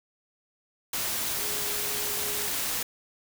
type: tone in noise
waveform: sine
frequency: 415.3 Hz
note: G#4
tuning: in tune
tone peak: -41 dBFS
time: 1.41-2.49 s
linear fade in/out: 5 ms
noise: white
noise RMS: -30 dBFS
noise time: 0.93-2.83 s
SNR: -14 dB
effects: none